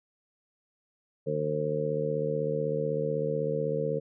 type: harmonic tone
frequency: 76 Hz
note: D#2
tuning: 40 cents flat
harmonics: 2 / 3 / 4 / 5 / 6 / 7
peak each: -33 / -39 / -41 / -42 / -30 / -32 dBFS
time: 1.26-4 s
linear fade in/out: 20 ms
effects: none